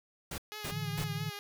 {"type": "noise bursts", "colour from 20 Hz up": "pink", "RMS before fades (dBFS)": -39, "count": 3, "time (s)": [0.31, 1.043], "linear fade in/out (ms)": 5, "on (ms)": 71, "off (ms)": 260}
{"type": "tone with vibrato", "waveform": "5% pulse", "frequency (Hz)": 416.6, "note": "G#4", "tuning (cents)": 5, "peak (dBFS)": -29, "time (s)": [0.52, 1.39], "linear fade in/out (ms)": 0, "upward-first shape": "sine", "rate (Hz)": 4.5, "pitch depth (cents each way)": 41}
{"type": "chord", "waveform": "sine", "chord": "A suspended fourth", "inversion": "none", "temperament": "equal", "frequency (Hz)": [110, 146.83, 164.81], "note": ["A2", "D3", "E3"], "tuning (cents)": [0, 0, 0], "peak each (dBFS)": [-40, -37, -39], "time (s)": [0.72, 1.3], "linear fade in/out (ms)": 5}
{"effects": []}